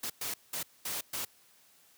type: noise bursts at uneven times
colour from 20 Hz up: white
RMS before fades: -36 dBFS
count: 5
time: 0.03-0.1 / 0.21-0.34 / 0.53-0.63 / 0.85-1.01 / 1.13-1.25 s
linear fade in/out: 5 ms
effects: white hiss -63 dBFS RMS until 1.97 s + high-pass 80 Hz 12 dB/octave